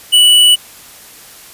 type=tone; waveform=square; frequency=2956 Hz; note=F#7; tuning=2 cents flat; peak=-5 dBFS; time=0.12-0.56 s; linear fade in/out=20 ms; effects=white hiss -37 dBFS RMS until 1.53 s + resampled to 32000 Hz